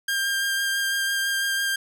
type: tone with vibrato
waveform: sawtooth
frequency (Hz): 1599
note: G6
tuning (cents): +34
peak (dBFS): -19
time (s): 0.08-1.76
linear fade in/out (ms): 5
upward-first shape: sine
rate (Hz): 6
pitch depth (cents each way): 12
effects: none